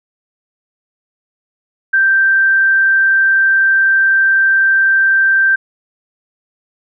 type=tone; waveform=sine; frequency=1568 Hz; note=G6; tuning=in tune; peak=-8 dBFS; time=1.93-5.56 s; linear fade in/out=10 ms; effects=none